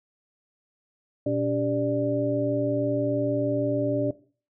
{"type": "tone cluster", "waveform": "sine", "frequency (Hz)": [121.3, 287.2, 393.5, 590], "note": ["B2", "D4", "G4", "D5"], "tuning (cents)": [-31, -39, 7, 8], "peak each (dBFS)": [-31, -26, -32, -26], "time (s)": [1.26, 4.11], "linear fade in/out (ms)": 5, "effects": ["noise-tail reverb RT60 0.4 s tail -17 dB re dry"]}